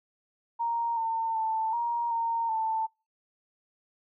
sine tone with pitch steps, 932 / 904 / 886 / 942 / 921 / 887 Hz, A#5 / A5 / A5 / A#5 / A#5 / A5, -1 / +47 / +12 / +18 / -21 / +14 cents, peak -26 dBFS, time 0.59-2.87 s, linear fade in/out 20 ms, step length 380 ms, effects noise-tail reverb RT60 0.3 s tail -25 dB re dry

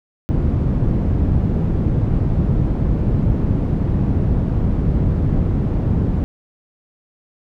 white low-pass noise, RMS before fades -17 dBFS, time 0.29-6.24 s, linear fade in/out 0 ms, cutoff 150 Hz, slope 12 dB/octave, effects none

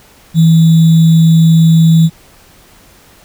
sine tone with sample-and-hold, 163.1 Hz, E3, 18 cents flat, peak -3 dBFS, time 0.34-2.1 s, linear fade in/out 50 ms, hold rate 3675 Hz, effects pink hiss -43 dBFS RMS until 3.24 s

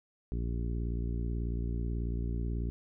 harmonic tone, 58.27 Hz, A#1, in tune, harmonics 1 / 2 / 3 / 4 / 5 / 6 / 7, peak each -32 / -38 / -42 / -44 / -46 / -48 / -49 dBFS, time 0.32-2.7 s, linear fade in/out 0 ms, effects none

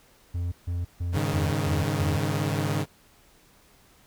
triangle tone bursts, 87.31 Hz, F2, in tune, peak -24 dBFS, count 6, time 0.34-2.17 s, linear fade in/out 10 ms, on 180 ms, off 150 ms
sawtooth chord, Ab suspended fourth, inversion none, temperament equal with one note detuned, 101.81 / 138.59 / 155.56 Hz, Ab2 / Db3 / Eb3, -34 / 0 / 0 cents, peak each -25 dBFS, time 1.12-2.86 s, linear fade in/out 50 ms
effects pink hiss -58 dBFS RMS until 4.06 s

